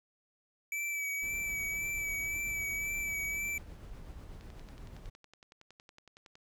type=tone with vibrato; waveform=square; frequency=2300 Hz; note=D7; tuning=37 cents flat; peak=-34 dBFS; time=0.72-3.58 s; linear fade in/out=2 ms; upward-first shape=sine; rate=1.9 Hz; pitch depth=28 cents each way
type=noise with tremolo; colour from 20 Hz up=brown; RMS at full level=-46 dBFS; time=1.22-5.1 s; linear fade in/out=10 ms; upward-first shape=sine; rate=8.1 Hz; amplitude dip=30%
type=click train; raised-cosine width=0.2 ms; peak=-37 dBFS; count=22; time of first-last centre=4.41-6.354 s; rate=10.8 Hz
effects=none